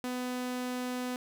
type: tone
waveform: sawtooth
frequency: 250 Hz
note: B3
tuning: 21 cents sharp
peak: -29 dBFS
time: 0.04-1.16 s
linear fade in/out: 0 ms
effects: none